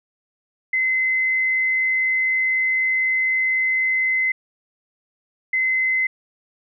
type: tone pair in turn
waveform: sine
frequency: 2051 / 2051 Hz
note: C7 / C7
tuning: -35 / -35 cents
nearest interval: unison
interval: 0 cents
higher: neither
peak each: -17 / -17 dBFS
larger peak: neither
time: 0.73-4.32 / 5.53-6.07 s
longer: first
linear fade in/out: 5 ms
effects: none